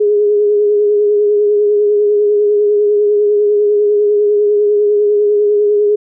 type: tone with vibrato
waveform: sine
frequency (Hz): 415.3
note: G#4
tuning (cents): 0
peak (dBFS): -8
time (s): 0-5.96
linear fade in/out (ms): 10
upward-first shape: triangle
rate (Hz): 10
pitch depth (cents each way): 32
effects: none